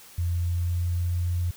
sine tone with pitch glide, 86.4 to 87.71 Hz, F2 to F2, -18 to +8 cents, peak -23 dBFS, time 0.18-1.51 s, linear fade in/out 5 ms, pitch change +26 cents, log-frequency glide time 0.35-1.14 s, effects white hiss -49 dBFS RMS until 1.56 s

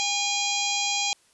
harmonic tone, 812 Hz, G#5, 39 cents flat, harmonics 1 / 3 / 4 / 5 / 6 / 7 / 8 / 9, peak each -31 / -30 / -30 / -32 / -34 / -35 / -33 / -33 dBFS, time 0-1.13 s, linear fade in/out 0 ms, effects white hiss -61 dBFS RMS until 1.33 s + resampled to 24000 Hz

